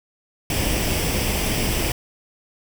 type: noise with comb filter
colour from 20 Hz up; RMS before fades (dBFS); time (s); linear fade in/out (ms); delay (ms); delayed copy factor
pink; -22; 0.5-1.92; 2; 0.37; +0.55
effects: none